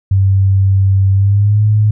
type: tone with pitch glide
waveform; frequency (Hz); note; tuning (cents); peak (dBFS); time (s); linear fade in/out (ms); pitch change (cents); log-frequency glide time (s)
sine; 96.9 to 106.28; G2 to G#2; -20 to +40; -7; 0.11-1.91; 5; +160; 1.12-1.64
effects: none